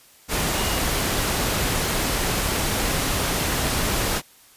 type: tone in noise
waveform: sine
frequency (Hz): 2864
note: F7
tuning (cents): +43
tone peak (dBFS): -33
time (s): 0.54-0.82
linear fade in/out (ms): 50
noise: pink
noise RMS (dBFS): -23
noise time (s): 0.28-4.22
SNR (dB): -13
effects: white hiss -52 dBFS RMS until 4.56 s + resampled to 32000 Hz